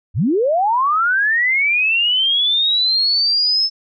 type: linear sweep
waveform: sine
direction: up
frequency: 66.4 to 5274 Hz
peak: -13 dBFS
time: 0.14-3.7 s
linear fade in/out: 50 ms
effects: none